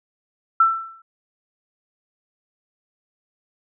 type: tone with exponential decay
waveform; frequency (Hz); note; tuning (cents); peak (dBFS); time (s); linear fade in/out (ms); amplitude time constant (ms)
sine; 1336; E6; +23; -9; 0.6-1.02; 5; 91
effects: none